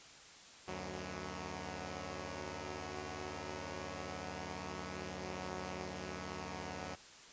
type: tone cluster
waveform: 5% pulse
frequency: 74.7 / 92.4 / 185 Hz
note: D2 / F#2 / F#3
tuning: +30 / -2 / 0 cents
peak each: -35 / -35 / -36 dBFS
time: 0.67-6.96 s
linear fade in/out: 20 ms
effects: white hiss -56 dBFS RMS until 7.32 s + resampled to 16000 Hz